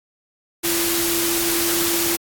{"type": "tone in noise", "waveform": "sine", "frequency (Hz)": 339.3, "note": "F4", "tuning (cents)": -50, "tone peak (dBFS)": -23, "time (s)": [0.63, 2.17], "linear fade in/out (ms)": 20, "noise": "white", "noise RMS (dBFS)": -21, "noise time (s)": [0.63, 2.17], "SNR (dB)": -5, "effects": ["AAC 64 kbps"]}